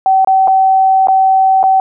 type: tone with dropouts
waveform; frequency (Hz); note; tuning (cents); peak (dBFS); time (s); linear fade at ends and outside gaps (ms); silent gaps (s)
sine; 765; G5; -42; -6; 0.06-1.8; 1; 0.247-0.273 / 0.475-0.48 / 1.072-1.084 / 1.63-1.638
effects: none